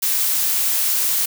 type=noise; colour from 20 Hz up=blue; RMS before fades=-19 dBFS; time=0.02-1.26 s; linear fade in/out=10 ms; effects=none